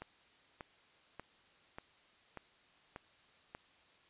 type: click train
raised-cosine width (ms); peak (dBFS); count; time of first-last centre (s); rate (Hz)
0.5; -30; 7; 0.02-3.549; 1.7
effects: white hiss -66 dBFS RMS until 4.09 s + resampled to 8000 Hz